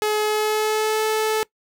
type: tone with pitch glide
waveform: sawtooth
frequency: 425.1 to 435.3 Hz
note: G#4 to A4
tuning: +40 to -19 cents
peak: -15 dBFS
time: 0.02-1.43 s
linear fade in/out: 0 ms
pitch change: +41 cents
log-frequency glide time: 0.22-1.03 s
effects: noise-tail reverb RT60 0.1 s tail -22 dB re dry